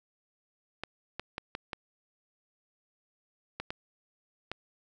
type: clicks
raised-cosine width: 0.3 ms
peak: -19 dBFS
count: 8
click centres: 0.836 / 1.196 / 1.381 / 1.551 / 1.732 / 3.6 / 3.705 / 4.516 s
effects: none